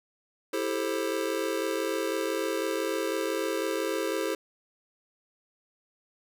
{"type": "chord", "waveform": "square", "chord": "A minor seventh", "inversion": "second", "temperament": "just", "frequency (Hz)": [330, 396, 440, 528], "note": ["E4", "G4", "A4", "C5"], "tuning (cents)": [2, 18, 0, 16], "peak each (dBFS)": -34, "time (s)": [0.53, 4.35], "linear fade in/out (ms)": 5, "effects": []}